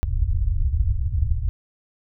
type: low-pass noise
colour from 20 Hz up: white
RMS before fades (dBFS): -21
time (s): 0.03-1.49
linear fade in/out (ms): 0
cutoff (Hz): 100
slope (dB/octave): 48
effects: none